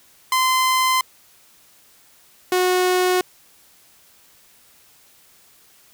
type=tone pair in turn; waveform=sawtooth; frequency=1033 / 365.2 Hz; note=C6 / F#4; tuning=-22 / -23 cents; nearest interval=octave + tritone; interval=1801 cents; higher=first; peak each=-12 dBFS; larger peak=neither; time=0.32-1.01 / 2.52-3.21 s; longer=neither; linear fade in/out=2 ms; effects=white hiss -53 dBFS RMS until 5.93 s